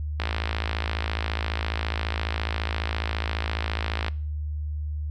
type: click train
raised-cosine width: 0.3 ms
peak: -11 dBFS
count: 213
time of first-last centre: 0.2-4.083 s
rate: 54.6 Hz
effects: noise-tail reverb RT60 0.5 s tail -23 dB re dry + added 75 Hz sine -27 dBFS peak until 5.1 s